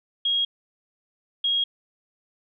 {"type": "tone pair in turn", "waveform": "sine", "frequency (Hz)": [3278, 3278], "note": ["G#7", "G#7"], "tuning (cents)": [-23, -23], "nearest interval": "unison", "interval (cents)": 0, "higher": "neither", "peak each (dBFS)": -20, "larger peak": "neither", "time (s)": [[0.25, 0.45], [1.44, 1.64]], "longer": "neither", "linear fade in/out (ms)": 5, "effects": []}